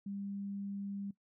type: tone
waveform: sine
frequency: 199.4 Hz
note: G3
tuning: 30 cents sharp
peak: -38 dBFS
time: 0.06-1.11 s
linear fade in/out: 5 ms
effects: noise-tail reverb RT60 0.1 s tail -18 dB re dry